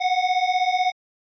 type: beating tone pair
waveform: square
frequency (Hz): 726 / 742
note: F#5 / F#5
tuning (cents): -33 / +5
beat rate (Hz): 16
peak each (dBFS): -23 / -22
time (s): 0-0.92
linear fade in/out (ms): 20
effects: resampled to 11025 Hz